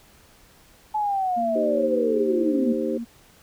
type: linear sweep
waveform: sine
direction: down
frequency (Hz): 864 to 223.4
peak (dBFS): -21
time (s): 0.94-2.73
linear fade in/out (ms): 10
type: tone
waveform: sine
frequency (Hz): 233.1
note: A#3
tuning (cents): 0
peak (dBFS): -28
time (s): 1.36-3.05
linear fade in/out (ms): 20
type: chord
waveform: sine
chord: C minor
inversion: first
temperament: equal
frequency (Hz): 311.1 / 392 / 523.3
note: Eb4 / G4 / C5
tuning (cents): 0 / 0 / 0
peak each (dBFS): -28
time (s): 1.55-2.98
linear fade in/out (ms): 10
effects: pink hiss -54 dBFS RMS until 3.42 s